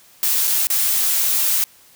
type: noise with dropouts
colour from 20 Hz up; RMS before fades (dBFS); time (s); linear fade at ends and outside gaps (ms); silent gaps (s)
blue; -18; 0.23-1.64; 0; 0.473-0.477 / 0.67-0.702
effects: white hiss -50 dBFS RMS until 1.95 s